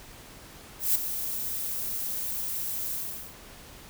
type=noise with ADSR envelope; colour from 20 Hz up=violet; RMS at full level=-22 dBFS; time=0.79-3.36 s; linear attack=160 ms; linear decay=12 ms; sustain=-10 dB; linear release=420 ms; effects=pink hiss -48 dBFS RMS until 3.89 s